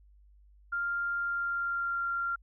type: tone with pitch glide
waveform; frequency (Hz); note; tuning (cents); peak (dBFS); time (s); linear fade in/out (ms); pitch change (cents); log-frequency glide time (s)
sine; 1396.9 to 1384; F6 to F6; 0 to -16; -29; 0.72-2.36; 10; -16; 1.17-2.04
effects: added 50 Hz sine -56 dBFS peak until 2.42 s